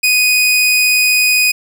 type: tone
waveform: sawtooth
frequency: 2489 Hz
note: D#7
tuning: in tune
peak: -6 dBFS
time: 0.03-1.52 s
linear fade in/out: 10 ms
effects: none